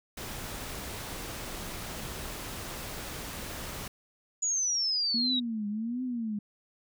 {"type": "noise", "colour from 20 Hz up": "pink", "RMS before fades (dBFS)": -39, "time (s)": [0.17, 3.88], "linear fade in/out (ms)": 5}
{"type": "exponential sweep", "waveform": "sine", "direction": "down", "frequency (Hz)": [6930, 3778], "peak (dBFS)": -26, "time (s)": [4.42, 5.4], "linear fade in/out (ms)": 10}
{"type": "tone with vibrato", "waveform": "sine", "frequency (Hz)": 229.2, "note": "A#3", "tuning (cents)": -29, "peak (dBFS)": -30, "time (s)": [5.14, 6.39], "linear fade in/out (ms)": 5, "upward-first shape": "triangle", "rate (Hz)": 1.4, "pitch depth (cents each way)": 210}
{"effects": []}